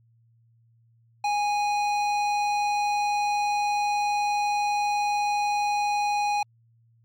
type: tone with hard clipping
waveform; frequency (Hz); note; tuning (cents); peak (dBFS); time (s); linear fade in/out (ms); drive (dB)
triangle; 826; G#5; -10; -24; 1.24-6.43; 5; 17
effects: added 115 Hz sine -58 dBFS peak until 7.04 s + MP3 64 kbps